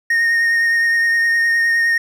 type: tone with vibrato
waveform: triangle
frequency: 1849 Hz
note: A#6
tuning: 15 cents flat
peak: -11 dBFS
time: 0.1-1.98 s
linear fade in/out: 5 ms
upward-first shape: sine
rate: 9.7 Hz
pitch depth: 16 cents each way
effects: none